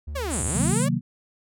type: tone with vibrato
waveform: triangle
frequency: 74.1 Hz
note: D2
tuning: 16 cents sharp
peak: -28 dBFS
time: 0.07-0.73 s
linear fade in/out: 10 ms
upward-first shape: triangle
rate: 9.4 Hz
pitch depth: 29 cents each way
type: linear two-way sweep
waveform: sawtooth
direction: down then up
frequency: 587.3 to 69.3 to 587.3 Hz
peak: -24 dBFS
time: 0.15-0.89 s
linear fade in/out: 10 ms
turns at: 0.44 s
type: band-pass noise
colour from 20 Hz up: white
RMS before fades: -30 dBFS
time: 0.29-0.88 s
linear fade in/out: 50 ms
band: 7000 to 10000 Hz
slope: 96 dB/octave
type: chord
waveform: sine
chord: C half-diminished seventh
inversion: none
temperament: equal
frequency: 130.81 / 155.56 / 185 / 233.1 Hz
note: C3 / Eb3 / Gb3 / Bb3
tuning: 0 / 0 / 0 / 0 cents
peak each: -26 dBFS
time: 0.53-1.01 s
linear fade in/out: 50 ms
effects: none